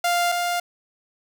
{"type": "tone pair in turn", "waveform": "sawtooth", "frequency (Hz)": [698.5, 701.5], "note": ["F5", "F5"], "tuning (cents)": [0, 8], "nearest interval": "unison", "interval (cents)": 8, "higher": "second", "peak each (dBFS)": [-15, -18], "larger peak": "first", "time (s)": [[0.04, 0.32], [0.32, 0.6]], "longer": "neither", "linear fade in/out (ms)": 5, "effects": []}